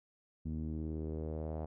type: tone with low-pass filter sweep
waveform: sawtooth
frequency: 78.3 Hz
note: D#2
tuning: 11 cents sharp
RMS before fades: -39 dBFS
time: 0.45-1.66 s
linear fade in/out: 10 ms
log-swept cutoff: 220 to 700 Hz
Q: 2.7
effects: none